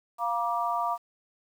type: chord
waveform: sine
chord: Bb major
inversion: second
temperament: equal with one note detuned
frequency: 698.5 / 951.9 / 1174.7 Hz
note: F5 / Bb5 / D6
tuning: 0 / +36 / 0 cents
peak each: -30 dBFS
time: 0.18-0.98 s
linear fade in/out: 50 ms
effects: 9-bit